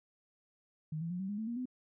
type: tone with pitch steps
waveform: sine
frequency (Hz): 155.56 / 166.73 / 178.69 / 191.52 / 205.3 / 220 / 235.8 / 252.7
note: D#3 / E3 / F3 / G3 / G#3 / A3 / A#3 / B3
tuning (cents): 0 / +20 / +40 / -40 / -20 / 0 / +20 / +40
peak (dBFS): -35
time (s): 0.92-1.656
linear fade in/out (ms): 5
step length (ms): 92
effects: none